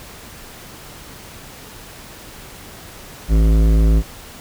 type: tone with hard clipping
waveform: sine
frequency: 54.1 Hz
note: A1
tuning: 29 cents flat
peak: -12 dBFS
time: 3.28-4.03 s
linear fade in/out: 50 ms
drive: 14 dB
effects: pink hiss -38 dBFS RMS until 4.4 s